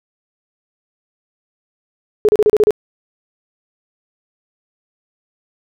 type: tone bursts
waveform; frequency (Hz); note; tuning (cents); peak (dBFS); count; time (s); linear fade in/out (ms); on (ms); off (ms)
sine; 423.4; G#4; +33; -7; 7; 2.25-2.707; 0; 37; 33
effects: none